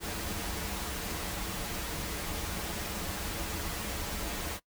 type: noise with comb filter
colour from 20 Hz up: pink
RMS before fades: -36 dBFS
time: 0-4.6 s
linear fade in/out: 50 ms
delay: 7.8 ms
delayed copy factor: -0.55
effects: noise-tail reverb RT60 0.1 s tail -20 dB re dry